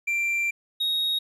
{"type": "tone pair in turn", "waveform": "triangle", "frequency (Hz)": [2360, 3763], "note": ["D7", "A#7"], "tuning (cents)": [8, 16], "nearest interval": "minor sixth", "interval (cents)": 808, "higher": "second", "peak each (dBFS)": -21, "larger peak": "neither", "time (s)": [[0.07, 0.51], [0.8, 1.19]], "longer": "first", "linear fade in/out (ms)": 10, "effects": ["resampled to 32000 Hz", "10-bit"]}